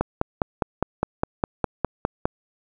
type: click train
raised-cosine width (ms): 1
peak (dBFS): -6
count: 12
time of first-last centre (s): 0.01-2.255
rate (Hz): 4.9
effects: 8-bit